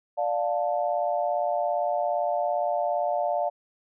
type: chord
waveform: sine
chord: D minor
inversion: none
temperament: just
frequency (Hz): 587.3 / 704.8 / 881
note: D5 / F5 / A5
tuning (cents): 0 / +16 / +2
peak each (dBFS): -27 / -26 / -32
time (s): 0.17-3.5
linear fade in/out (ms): 20
effects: none